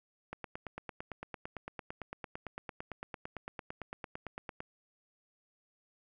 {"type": "click train", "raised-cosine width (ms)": 0.5, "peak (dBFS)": -25, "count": 39, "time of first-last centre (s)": [0.33, 4.604], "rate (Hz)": 8.89, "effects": []}